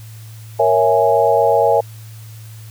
sine chord, A# half-diminished seventh, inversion none, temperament equal, 466.2 / 554.4 / 659.3 / 830.6 Hz, A#4 / C#5 / E5 / G#5, 0 / 0 / 0 / 0 cents, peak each -16 dBFS, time 0.59-1.81 s, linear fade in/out 10 ms, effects added 110 Hz sine -33 dBFS peak until 2.7 s + white hiss -45 dBFS RMS until 2.7 s

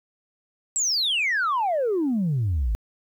sine exponential sweep, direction down, 7850 to 49.4 Hz, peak -19 dBFS, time 0.76-2.75 s, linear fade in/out 0 ms, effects tanh soft clip ceiling -18 dBFS + 10-bit

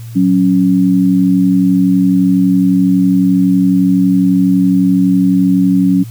sine tone pair together, 185 / 276.9 Hz, F#3 / C#4, 0 / -2 cents, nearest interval perfect fifth, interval 698 cents, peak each -10 dBFS, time 0.15-6.04 s, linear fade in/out 20 ms, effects added 115 Hz sine -25 dBFS peak until 6.1 s + white hiss -42 dBFS RMS until 6.1 s

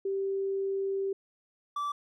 sine / triangle tone pair in turn, 390.2 / 1161.5 Hz, G4 / D6, -8 / -20 cents, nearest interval octave + perfect fifth, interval 1888 cents, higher second, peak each -28 / -28 dBFS, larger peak neither, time 0.05-1.13 / 1.76-1.92 s, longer first, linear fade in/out 5 ms, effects none

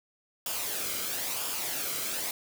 white noise with flanger, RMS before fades -33 dBFS, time 0.46-2.31 s, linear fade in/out 2 ms, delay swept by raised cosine 0.49 to 1.14 ms, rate 1 Hz, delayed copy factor -0.5, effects none

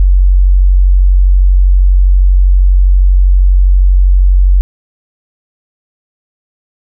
sine tone, 46.25 Hz, F#1, in tune, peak -3 dBFS, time 0-4.61 s, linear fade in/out 0 ms, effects none

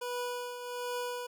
25% pulse tone with tremolo, 490.2 Hz, B4, 13 cents flat, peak -29 dBFS, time 0.01-1.27 s, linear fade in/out 10 ms, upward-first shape triangle, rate 1.3 Hz, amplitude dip 60%, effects none

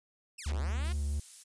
5% pulse linear two-way sweep, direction down then up, 2801 to 69.7 to 368.2 Hz, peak -31 dBFS, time 0.38-0.93 s, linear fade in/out 10 ms, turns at 0.52 s
triangle tone with vibrato, 72.4 Hz, D2, 24 cents flat, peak -28 dBFS, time 0.46-1.2 s, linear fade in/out 5 ms, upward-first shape sine, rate 4.6 Hz, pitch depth 18 cents each way
violet noise, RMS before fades -44 dBFS, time 0.83-1.44 s, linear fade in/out 20 ms
effects resampled to 22050 Hz

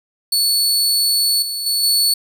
sawtooth tone with level steps, 4435 Hz, C#8, in tune, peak -11 / -19 / -13 / -10 dBFS, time 0.32-2.14 s, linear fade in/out 5 ms, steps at 1.42 / 1.66 / 1.83 s, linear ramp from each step 5 ms, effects none

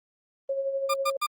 sine tone with tremolo, 545 Hz, C#5, 29 cents flat, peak -24 dBFS, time 0.49-1.17 s, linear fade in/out 5 ms, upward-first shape sine, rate 12 Hz, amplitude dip 50%
40% pulse tone bursts, 1200 Hz, D6, 37 cents sharp, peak -23 dBFS, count 3, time 0.89-1.266 s, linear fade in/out 10 ms, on 52 ms, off 110 ms
effects Opus 24 kbps

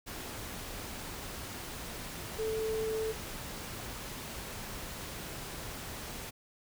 sine tone in noise, 440 Hz, A4, in tune, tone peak -31 dBFS, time 2.38-3.13 s, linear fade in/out 20 ms, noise pink, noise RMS -42 dBFS, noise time 0.06-6.31 s, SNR +8 dB, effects none

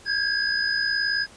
sine tone cluster, 1607 / 1666 / 5000 Hz, G6 / G#6 / D#8, +43 / +5 / +8 cents, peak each -26 dBFS, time 0.05-1.27 s, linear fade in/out 50 ms, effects pink hiss -49 dBFS RMS until 1.36 s + resampled to 22050 Hz

